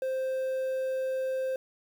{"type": "tone with quantisation", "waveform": "triangle", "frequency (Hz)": 523.3, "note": "C5", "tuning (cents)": 0, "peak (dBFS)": -26, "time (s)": [0.02, 1.56], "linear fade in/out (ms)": 2, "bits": 9, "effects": []}